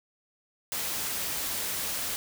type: noise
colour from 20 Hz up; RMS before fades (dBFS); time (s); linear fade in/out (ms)
white; -32; 0.72-2.16; 0
effects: none